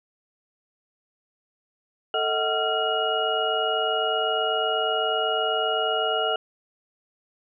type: tone cluster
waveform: sine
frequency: 442.6 / 634 / 742 / 1378 / 2889 Hz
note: A4 / D#5 / F#5 / F6 / F#7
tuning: +10 / +32 / +5 / -24 / -42 cents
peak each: -28 dBFS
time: 2.14-6.36 s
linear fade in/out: 2 ms
effects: none